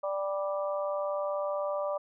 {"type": "harmonic tone", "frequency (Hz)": 196.1, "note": "G3", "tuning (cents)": 1, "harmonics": [3, 4, 5, 6], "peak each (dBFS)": [-30, -41, -40, -38], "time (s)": [0.03, 1.98], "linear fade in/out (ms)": 10, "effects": []}